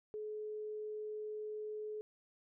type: tone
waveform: sine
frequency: 426.5 Hz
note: G#4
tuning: 46 cents sharp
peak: -40 dBFS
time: 0.14-2.01 s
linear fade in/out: 0 ms
effects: none